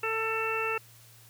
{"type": "harmonic tone", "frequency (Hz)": 445.1, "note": "A4", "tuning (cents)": 20, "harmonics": [1, 2, 3, 4, 5, 6], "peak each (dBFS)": [-33, -38, -33, -39, -41, -32], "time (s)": [0.03, 0.78], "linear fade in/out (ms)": 5, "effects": ["added 115 Hz sine -56 dBFS peak until 1.29 s", "white hiss -56 dBFS RMS until 1.29 s"]}